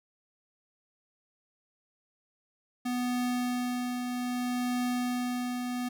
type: tone with tremolo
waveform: square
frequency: 247.1 Hz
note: B3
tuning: 1 cent sharp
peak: -28 dBFS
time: 2.85-5.89 s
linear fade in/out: 10 ms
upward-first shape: triangle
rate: 0.63 Hz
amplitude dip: 40%
effects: none